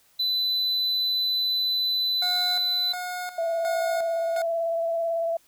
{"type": "tone", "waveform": "triangle", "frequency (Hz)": 4003, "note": "B7", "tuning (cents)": 23, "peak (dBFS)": -21, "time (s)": [0.19, 2.93], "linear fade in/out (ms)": 10}
{"type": "tone with tremolo", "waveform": "25% pulse", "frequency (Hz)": 722, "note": "F#5", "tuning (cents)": -43, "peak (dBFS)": -26, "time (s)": [2.22, 4.42], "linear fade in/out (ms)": 2, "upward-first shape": "square", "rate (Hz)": 1.4, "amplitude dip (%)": 70}
{"type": "tone with vibrato", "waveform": "sine", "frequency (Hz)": 667, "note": "E5", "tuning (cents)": 20, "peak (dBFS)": -23, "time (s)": [3.38, 5.37], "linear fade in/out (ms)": 5, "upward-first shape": "sine", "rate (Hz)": 18, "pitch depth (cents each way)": 20}
{"effects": ["white hiss -61 dBFS RMS until 5.47 s"]}